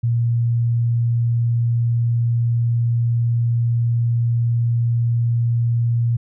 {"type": "tone", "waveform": "sine", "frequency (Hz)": 117.7, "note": "A#2", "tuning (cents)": 17, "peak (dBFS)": -15, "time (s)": [0.03, 6.17], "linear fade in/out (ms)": 10, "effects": []}